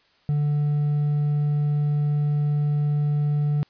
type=tone with hard clipping; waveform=triangle; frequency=147.1 Hz; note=D3; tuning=3 cents sharp; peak=-20 dBFS; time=0.29-3.63 s; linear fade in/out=0 ms; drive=5 dB; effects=white hiss -61 dBFS RMS until 3.69 s + resampled to 11025 Hz